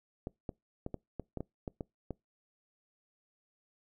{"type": "clicks", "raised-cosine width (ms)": 2, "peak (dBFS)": -24, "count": 10, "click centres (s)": [0.271, 0.492, 0.864, 0.943, 1.197, 1.373, 1.406, 1.678, 1.808, 2.107], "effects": ["noise-tail reverb RT60 0.2 s tail -25 dB re dry"]}